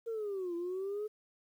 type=linear two-way sweep; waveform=sine; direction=down then up; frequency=466.2 to 338.1 to 430.6 Hz; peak=-33 dBFS; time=0.06-1.08 s; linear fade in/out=20 ms; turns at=0.55 s; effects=tanh soft clip ceiling -32 dBFS + 11-bit